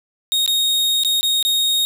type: tone with dropouts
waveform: 40% pulse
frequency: 3729 Hz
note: A#7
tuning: in tune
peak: -14 dBFS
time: 0.32-1.85 s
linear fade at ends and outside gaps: 0 ms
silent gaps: 0.462-0.477 / 1.035-1.048 / 1.21-1.23 / 1.427-1.45 s
effects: none